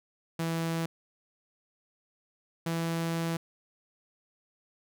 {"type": "tone pair in turn", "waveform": "sawtooth", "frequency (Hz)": [164.81, 165.86], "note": ["E3", "E3"], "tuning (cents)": [0, 11], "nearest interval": "unison", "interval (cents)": 11, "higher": "second", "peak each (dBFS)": -25, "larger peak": "neither", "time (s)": [[0.39, 0.86], [2.66, 3.37]], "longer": "second", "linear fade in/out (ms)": 5, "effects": []}